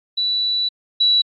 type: tone pair in turn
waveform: sine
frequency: 3951 / 3929 Hz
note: B7 / B7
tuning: 0 / -10 cents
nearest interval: unison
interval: 10 cents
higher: first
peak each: -17 / -12 dBFS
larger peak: second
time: 0.17-0.69 / 1-1.22 s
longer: first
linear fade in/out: 10 ms
effects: AAC 64 kbps